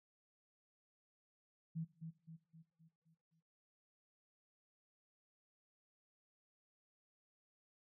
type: tone with echo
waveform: sine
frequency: 162.4 Hz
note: E3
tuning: 26 cents flat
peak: -39 dBFS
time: 1.75-1.85 s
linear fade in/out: 20 ms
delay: 260 ms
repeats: 6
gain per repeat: -6 dB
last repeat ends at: 3.41 s
effects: noise-tail reverb RT60 0.8 s tail -19 dB re dry